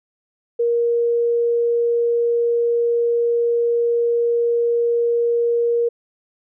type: tone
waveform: sine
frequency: 471 Hz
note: A#4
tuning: 18 cents sharp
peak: -15 dBFS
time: 0.59-5.89 s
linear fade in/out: 10 ms
effects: none